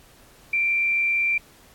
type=tone with frequency modulation; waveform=sine; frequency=2359 Hz; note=D7; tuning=7 cents sharp; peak=-19 dBFS; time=0.53-1.38 s; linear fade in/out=5 ms; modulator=73.4 Hz; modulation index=0.43; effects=pink hiss -53 dBFS RMS until 1.74 s + AAC 64 kbps